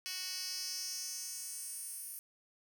10% pulse tone with high-pass filter sweep, 370.5 Hz, F#4, 2 cents sharp, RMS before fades -42 dBFS, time 0.06-2.19 s, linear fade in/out 0 ms, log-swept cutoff 3700 to 11000 Hz, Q 2.5, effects none

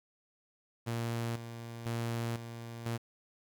sawtooth tone with tremolo, 116.54 Hz, A#2, in tune, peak -29 dBFS, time 0.86-2.98 s, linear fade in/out 20 ms, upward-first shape square, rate 1 Hz, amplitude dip 65%, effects 10-bit

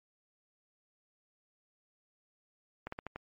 slowing click train, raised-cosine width 0.5 ms, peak -24 dBFS, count 5, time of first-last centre 2.87-3.16 s, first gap 54 ms, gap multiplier 1.2, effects MP3 48 kbps

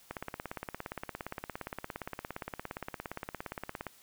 click train, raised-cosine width 0.5 ms, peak -22 dBFS, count 66, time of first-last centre 0.11-3.867 s, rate 17.3 Hz, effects white hiss -60 dBFS RMS until 4.02 s

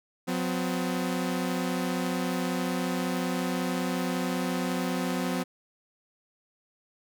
sawtooth tone pair together, 180.24 / 254.9 Hz, F#3 / C4, -45 / -45 cents, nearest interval tritone, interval 600 cents, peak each -26 dBFS, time 0.27-5.44 s, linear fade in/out 20 ms, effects none

